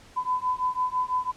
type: beating tone pair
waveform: sine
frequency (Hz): 1004 / 1010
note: B5 / B5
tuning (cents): +28 / +39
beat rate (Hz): 6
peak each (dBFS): -27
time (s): 0.16-1.32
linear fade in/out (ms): 20
effects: pink hiss -52 dBFS RMS until 1.36 s + low-pass 8000 Hz 12 dB/octave